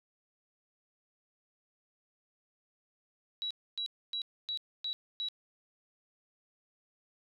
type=tone bursts; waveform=sine; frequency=3900 Hz; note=B7; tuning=23 cents flat; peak=-33 dBFS; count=6; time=3.42-5.286 s; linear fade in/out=0 ms; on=86 ms; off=270 ms; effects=none